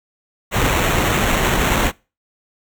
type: noise with sample-and-hold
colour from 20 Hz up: pink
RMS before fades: -17 dBFS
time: 0.51-1.92 s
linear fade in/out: 50 ms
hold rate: 4900 Hz
effects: noise-tail reverb RT60 0.3 s tail -24 dB re dry